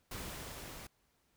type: noise with level ramp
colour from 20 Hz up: pink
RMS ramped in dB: -43 to -49 dBFS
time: 0.11-0.87 s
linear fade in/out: 5 ms
effects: pink hiss -75 dBFS RMS until 1.36 s